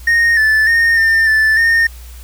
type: tone with pitch steps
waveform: triangle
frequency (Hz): 1854 / 1750 / 1840 / 1803 / 1756 / 1831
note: A#6 / A6 / A#6 / A6 / A6 / A#6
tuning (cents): -10 / -10 / -23 / +42 / -4 / -32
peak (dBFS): -7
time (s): 0.07-1.87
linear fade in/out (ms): 5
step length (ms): 300
effects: added 60 Hz sine -31 dBFS peak until 2.23 s + white hiss -42 dBFS RMS until 2.23 s